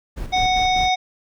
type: noise with tremolo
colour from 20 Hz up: brown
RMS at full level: -28 dBFS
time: 0.16-0.9 s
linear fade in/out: 20 ms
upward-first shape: square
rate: 5 Hz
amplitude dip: 55%
type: harmonic tone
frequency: 740 Hz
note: F#5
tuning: in tune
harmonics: 1 / 3 / 5 / 7 / 8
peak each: -17 / -24 / -24 / -34 / -35 dBFS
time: 0.32-0.96 s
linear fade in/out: 20 ms
effects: none